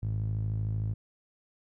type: tone with band-pass filter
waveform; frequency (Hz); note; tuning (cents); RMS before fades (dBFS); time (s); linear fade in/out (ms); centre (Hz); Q
sawtooth; 53.2; G#1; +42; -31; 0.02-0.94; 10; 110; 3.7
effects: none